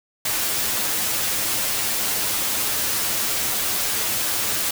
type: noise with comb filter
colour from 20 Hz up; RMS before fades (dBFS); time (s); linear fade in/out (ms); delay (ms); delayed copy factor
white; -23; 0.25-4.71; 5; 9.4; +0.6
effects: none